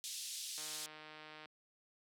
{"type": "band-pass noise", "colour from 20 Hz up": "pink", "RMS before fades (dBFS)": -45, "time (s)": [0.04, 0.86], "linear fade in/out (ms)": 0, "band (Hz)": [3400, 11000], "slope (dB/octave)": 24}
{"type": "click train", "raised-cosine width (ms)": 0.3, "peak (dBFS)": -36, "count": 136, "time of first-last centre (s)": [0.58, 1.457], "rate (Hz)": 154}
{"effects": ["high-pass 200 Hz 12 dB/octave"]}